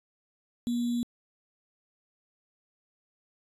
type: tone with sample-and-hold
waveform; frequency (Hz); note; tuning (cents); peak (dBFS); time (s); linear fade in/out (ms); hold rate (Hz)
sine; 238.9; A#3; +43; -26; 0.67-1.03; 0; 3675
effects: resampled to 32000 Hz